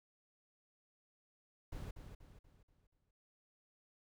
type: noise with echo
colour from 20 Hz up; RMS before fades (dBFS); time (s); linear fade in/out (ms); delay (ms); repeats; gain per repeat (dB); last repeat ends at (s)
brown; -45; 1.72-1.91; 5; 240; 5; -7; 3.11
effects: none